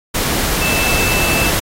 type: tone in noise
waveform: sine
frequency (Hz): 2642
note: E7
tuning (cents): +3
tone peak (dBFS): -18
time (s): 0.61-1.5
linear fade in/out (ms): 10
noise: pink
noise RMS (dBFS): -17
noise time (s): 0.14-1.6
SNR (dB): -4
effects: AAC 48 kbps